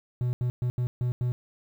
triangle tone bursts at uneven times, 123.47 Hz, B2, in tune, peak -22 dBFS, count 6, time 0.21-0.33 / 0.41-0.5 / 0.62-0.7 / 0.78-0.87 / 1.01-1.12 / 1.21-1.32 s, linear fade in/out 0 ms, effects 10-bit

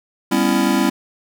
square chord, C# half-diminished seventh, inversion second, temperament just, 199.57 / 249.5 / 277.2 / 332.6 Hz, G3 / B3 / C#4 / E4, +31 / +18 / 0 / +16 cents, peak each -21 dBFS, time 0.31-0.9 s, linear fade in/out 10 ms, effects none

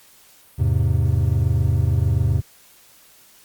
triangle chord, E augmented, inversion none, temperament equal, 82.41 / 103.83 / 130.81 Hz, E2 / G#2 / B#2, 0 / 0 / 0 cents, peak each -18 / -18 / -19 dBFS, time 0.58-2.41 s, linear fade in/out 20 ms, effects white hiss -51 dBFS RMS until 3.44 s + Opus 48 kbps

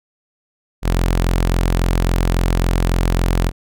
sawtooth tone, 43.62 Hz, F1, 1 cent flat, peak -10 dBFS, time 0.82-3.52 s, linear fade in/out 50 ms, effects none

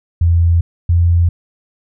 sine tone pair in turn, 84.7 / 85.73 Hz, E2 / F2, +48 / -32 cents, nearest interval unison, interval 20 cents, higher second, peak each -8 dBFS, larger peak neither, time 0.21-0.61 / 0.89-1.29 s, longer neither, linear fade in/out 5 ms, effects none

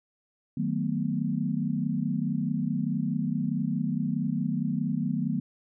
sine chord, B dominant seventh, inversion first, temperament just, 154.34 / 185.21 / 222.2 / 246.9 Hz, D#3 / F#3 / A3 / B3, -14 / +2 / +17 / 0 cents, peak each -31 dBFS, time 0.57-5.4 s, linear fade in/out 5 ms, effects none

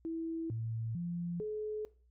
sine tone with pitch steps, 327.5 / 113.1 / 172.8 / 426.9 Hz, E4 / A2 / F3 / G#4, -11 / +48 / -18 / +48 cents, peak -35 dBFS, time 0.05-1.85 s, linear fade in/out 0 ms, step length 450 ms, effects noise-tail reverb RT60 0.4 s tail -20 dB re dry + added 60 Hz sine -64 dBFS peak until 2.1 s

